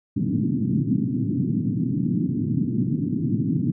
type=band-pass noise; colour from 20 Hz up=white; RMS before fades=-23 dBFS; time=0.16-3.72 s; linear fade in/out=10 ms; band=110 to 290 Hz; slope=48 dB/octave; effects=none